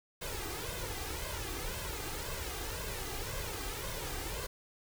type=noise with flanger; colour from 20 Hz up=pink; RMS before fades=-39 dBFS; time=0.21-4.47 s; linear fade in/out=10 ms; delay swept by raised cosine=1.9 to 2.53 ms; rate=1.9 Hz; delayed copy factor=+0.7; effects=none